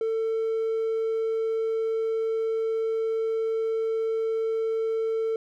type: tone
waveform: triangle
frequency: 447.2 Hz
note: A4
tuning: 28 cents sharp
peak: -21 dBFS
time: 0.01-5.36 s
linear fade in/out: 2 ms
effects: tanh soft clip ceiling -18 dBFS